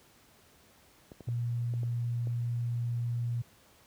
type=clicks; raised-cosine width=2 ms; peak=-32 dBFS; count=6; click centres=1.118 / 1.207 / 1.287 / 1.738 / 1.833 / 2.272 s
type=tone; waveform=sine; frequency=119.1 Hz; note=A#2; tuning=38 cents sharp; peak=-29 dBFS; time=1.27-3.42 s; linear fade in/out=10 ms
effects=pink hiss -61 dBFS RMS until 3.86 s + high-pass 60 Hz 12 dB/octave